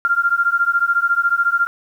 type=beating tone pair; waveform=sine; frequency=1385 / 1399 Hz; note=F6 / F6; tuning=-15 / +3 cents; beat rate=14 Hz; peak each=-17 dBFS; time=0.05-1.67 s; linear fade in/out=0 ms; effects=8-bit